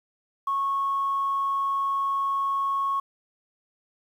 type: tone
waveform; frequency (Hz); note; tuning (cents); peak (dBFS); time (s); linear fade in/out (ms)
sine; 1100; C#6; -14; -22; 0.47-3; 5
effects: tanh soft clip ceiling -18 dBFS + 9-bit